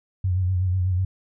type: tone with vibrato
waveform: sine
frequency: 91.9 Hz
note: F#2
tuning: 11 cents flat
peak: -19 dBFS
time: 0.24-1.05 s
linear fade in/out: 5 ms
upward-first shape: sine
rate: 8.1 Hz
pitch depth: 55 cents each way
effects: none